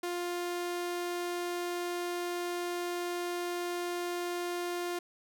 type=tone; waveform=sawtooth; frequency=351.2 Hz; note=F4; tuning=10 cents sharp; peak=-29 dBFS; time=0.03-4.99 s; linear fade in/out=5 ms; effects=none